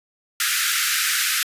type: high-pass noise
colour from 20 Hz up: pink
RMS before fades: -21 dBFS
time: 0.4-1.43 s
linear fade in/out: 2 ms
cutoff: 1300 Hz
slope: 96 dB/octave
effects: resampled to 32000 Hz